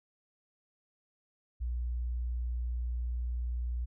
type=tone; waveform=sine; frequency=60.2 Hz; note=B1; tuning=44 cents flat; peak=-31 dBFS; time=1.6-3.86 s; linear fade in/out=20 ms; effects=none